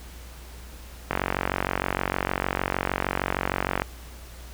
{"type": "click train", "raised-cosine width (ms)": 0.5, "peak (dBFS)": -8, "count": 127, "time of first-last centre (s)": [1.11, 3.82], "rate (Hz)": 46.5, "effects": ["added 60 Hz sine -41 dBFS peak until 4.53 s", "pink hiss -47 dBFS RMS until 4.53 s"]}